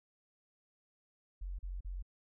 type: tone bursts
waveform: sine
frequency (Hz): 45.39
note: F#1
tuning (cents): -32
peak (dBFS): -38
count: 3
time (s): 1.41-2.026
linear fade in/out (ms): 10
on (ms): 180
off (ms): 38
effects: none